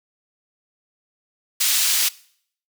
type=high-pass noise; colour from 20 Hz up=pink; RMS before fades=-19 dBFS; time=1.6-2.09 s; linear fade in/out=10 ms; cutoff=3300 Hz; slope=12 dB/octave; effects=noise-tail reverb RT60 0.6 s tail -21 dB re dry